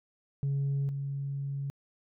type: tone pair in turn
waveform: sine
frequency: 139.2 / 139.2 Hz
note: C#3 / C#3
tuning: +8 / +8 cents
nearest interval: unison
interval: 0 cents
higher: neither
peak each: -25 / -31 dBFS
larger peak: first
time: 0.43-0.89 / 0.89-1.7 s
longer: second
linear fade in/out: 0 ms
effects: tanh soft clip ceiling -25 dBFS